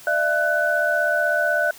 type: tone cluster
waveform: sine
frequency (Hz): 601 / 677 / 1493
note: D5 / E5 / F#6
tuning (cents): +40 / +46 / +15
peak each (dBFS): -23 / -24 / -20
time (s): 0.07-1.71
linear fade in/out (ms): 2
effects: white hiss -44 dBFS RMS until 1.78 s + high-pass 60 Hz 12 dB/octave